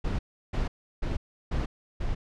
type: noise bursts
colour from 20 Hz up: brown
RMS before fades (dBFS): -28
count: 5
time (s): 0.04-2.15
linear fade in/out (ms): 10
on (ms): 150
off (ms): 340
effects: low-pass 5000 Hz 12 dB/octave